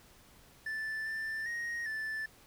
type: tone with pitch steps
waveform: triangle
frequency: 1759 / 1775 / 1873 / 1756 Hz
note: A6 / A6 / A#6 / A6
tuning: -1 / +15 / +8 / -4 cents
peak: -33 dBFS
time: 0.66-2.26 s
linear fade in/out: 5 ms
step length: 400 ms
effects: pink hiss -60 dBFS RMS until 2.46 s